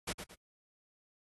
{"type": "noise with echo", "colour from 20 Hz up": "pink", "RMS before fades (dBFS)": -36, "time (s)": [0.07, 0.13], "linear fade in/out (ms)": 10, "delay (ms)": 110, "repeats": 2, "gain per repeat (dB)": -9, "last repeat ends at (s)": 0.35, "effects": ["high-pass 60 Hz 12 dB/octave", "AAC 32 kbps"]}